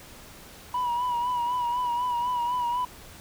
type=tone with vibrato; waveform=sine; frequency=973 Hz; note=B5; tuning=26 cents flat; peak=-22 dBFS; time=0.74-2.85 s; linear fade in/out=5 ms; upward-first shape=sine; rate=4 Hz; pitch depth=47 cents each way; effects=tanh soft clip ceiling -23 dBFS + pink hiss -47 dBFS RMS until 3.2 s